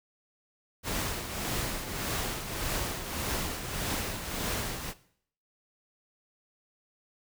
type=noise with tremolo; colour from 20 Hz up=pink; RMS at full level=-31 dBFS; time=0.83-4.94 s; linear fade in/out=50 ms; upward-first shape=triangle; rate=1.7 Hz; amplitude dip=60%; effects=noise-tail reverb RT60 0.6 s tail -17 dB re dry